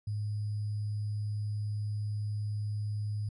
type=tone with sample-and-hold; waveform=sine; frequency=104.7 Hz; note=G#2; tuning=15 cents sharp; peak=-31 dBFS; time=0.07-3.29 s; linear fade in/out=5 ms; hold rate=4900 Hz; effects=resampled to 24000 Hz